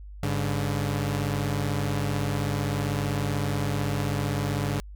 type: tone pair together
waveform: sawtooth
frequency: 100.59 / 143 Hz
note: G2 / D3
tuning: +45 / -46 cents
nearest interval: tritone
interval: 609 cents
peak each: -24 dBFS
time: 0.23-4.8 s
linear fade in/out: 0 ms
effects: added 50 Hz sine -39 dBFS peak until 4.95 s